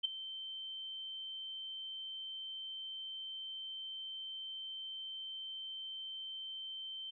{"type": "tone with ADSR envelope", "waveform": "sine", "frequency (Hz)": 3107, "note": "G7", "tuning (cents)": -16, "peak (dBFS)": -27, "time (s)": [0.03, 7.11], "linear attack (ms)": 20, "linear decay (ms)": 8, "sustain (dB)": -15, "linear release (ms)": 14, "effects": []}